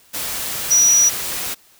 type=tone in noise; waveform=sine; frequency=5830 Hz; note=F#8; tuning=26 cents flat; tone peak=-10 dBFS; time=0.7-1.1 s; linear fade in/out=20 ms; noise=white; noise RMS=-25 dBFS; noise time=0.13-1.55 s; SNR=+12 dB; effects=white hiss -52 dBFS RMS until 1.79 s